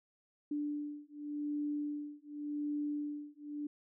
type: beating tone pair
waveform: sine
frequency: 293.7 / 294.58 Hz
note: D4 / D4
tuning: 0 / +5 cents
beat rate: 0.88 Hz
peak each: -39 / -39 dBFS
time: 0.51-3.67 s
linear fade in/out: 5 ms
effects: none